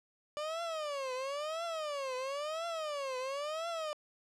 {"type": "tone with vibrato", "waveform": "30% pulse", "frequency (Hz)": 587.3, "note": "D5", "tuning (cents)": 0, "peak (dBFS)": -33, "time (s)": [0.37, 3.93], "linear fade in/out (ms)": 0, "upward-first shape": "triangle", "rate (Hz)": 0.98, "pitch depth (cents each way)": 270, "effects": ["low-pass 7000 Hz 12 dB/octave"]}